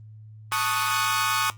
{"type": "chord", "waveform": "sawtooth", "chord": "D# half-diminished seventh", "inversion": "second", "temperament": "equal", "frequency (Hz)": [880, 1108.7, 1244.5, 1480], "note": ["A5", "C#6", "D#6", "F#6"], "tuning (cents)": [0, 0, 0, 0], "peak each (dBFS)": [-27, -23, -22, -26], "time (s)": [0.52, 1.5], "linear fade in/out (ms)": 0, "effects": ["added 108 Hz sine -42 dBFS peak until 1.57 s", "Opus 24 kbps"]}